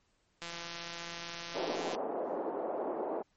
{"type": "click train", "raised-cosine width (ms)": 0.2, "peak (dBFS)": -24, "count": 261, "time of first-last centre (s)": [0.42, 1.949], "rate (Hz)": 170}
{"type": "band-pass noise", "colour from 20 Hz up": "white", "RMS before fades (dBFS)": -36, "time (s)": [1.54, 3.23], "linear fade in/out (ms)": 20, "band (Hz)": [300, 740], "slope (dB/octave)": 24}
{"effects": ["pink hiss -74 dBFS RMS until 3.36 s", "MP3 32 kbps"]}